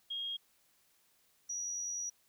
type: tone pair in turn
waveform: sine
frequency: 3258 / 5805 Hz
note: G#7 / F#8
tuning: -34 / -34 cents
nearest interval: minor seventh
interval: 1000 cents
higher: second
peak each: -36 / -36 dBFS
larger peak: neither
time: 0.1-0.37 / 1.49-2.1 s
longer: second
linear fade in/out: 10 ms
effects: white hiss -71 dBFS RMS until 2.28 s